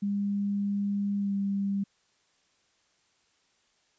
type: tone with pitch glide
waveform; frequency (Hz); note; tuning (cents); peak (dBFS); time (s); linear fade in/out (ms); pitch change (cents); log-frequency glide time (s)
sine; 201.5 to 198.38; G3 to G3; +48 to +21; -26; 0.02-1.84; 10; -27; 1.18-1.33
effects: white hiss -69 dBFS RMS until 3.98 s + resampled to 16000 Hz